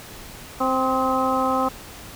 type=harmonic tone with a mistuned harmonic; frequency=261.6 Hz; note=C4; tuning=in tune; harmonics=1 / 2 / 3 / 4 / 5; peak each=-25 / -25 / -25 / -25 / -25 dBFS; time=0.6-1.69 s; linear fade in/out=10 ms; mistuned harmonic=5; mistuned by=-38 cents; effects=pink hiss -40 dBFS RMS until 2.15 s